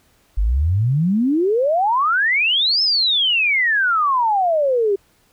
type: exponential two-way sweep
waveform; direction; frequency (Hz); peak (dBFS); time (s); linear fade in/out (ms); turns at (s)
sine; up then down; 46.25 to 5320 to 384.3; -14; 0.37-4.96; 10; 2.82
effects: pink hiss -58 dBFS RMS until 5.32 s